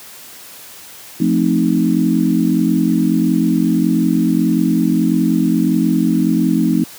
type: chord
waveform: sine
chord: F dominant seventh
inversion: none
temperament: equal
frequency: 174.61 / 220 / 261.6 / 311.1 Hz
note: F3 / A3 / C4 / Eb4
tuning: 0 / 0 / 0 / 0 cents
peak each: -17 dBFS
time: 1.2-6.84 s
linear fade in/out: 5 ms
effects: white hiss -37 dBFS RMS until 6.98 s + high-pass 100 Hz 12 dB/octave